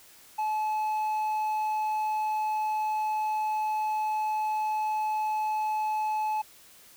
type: tone with hard clipping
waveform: sine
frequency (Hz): 860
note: A5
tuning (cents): -40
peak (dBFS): -27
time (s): 0.38-6.42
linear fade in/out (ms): 10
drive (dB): 3
effects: white hiss -54 dBFS RMS until 6.96 s